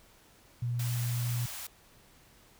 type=tone; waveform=sine; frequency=120.5 Hz; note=B2; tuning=42 cents flat; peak=-29 dBFS; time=0.62-1.46 s; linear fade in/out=5 ms
type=band-stop noise; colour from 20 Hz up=white; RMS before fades=-41 dBFS; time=0.79-1.67 s; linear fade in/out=5 ms; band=110 to 580 Hz; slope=96 dB/octave
effects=pink hiss -60 dBFS RMS until 2.59 s